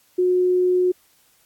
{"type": "tone", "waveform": "sine", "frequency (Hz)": 363.2, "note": "F#4", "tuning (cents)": -32, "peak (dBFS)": -15, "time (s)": [0.18, 0.92], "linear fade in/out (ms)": 10, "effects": ["white hiss -59 dBFS RMS until 1.45 s", "AAC 64 kbps"]}